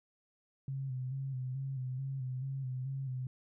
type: tone with vibrato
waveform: sine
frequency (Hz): 131.7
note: C3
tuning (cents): +12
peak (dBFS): -35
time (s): 0.68-3.27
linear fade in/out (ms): 2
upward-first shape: square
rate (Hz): 2.3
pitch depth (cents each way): 48
effects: none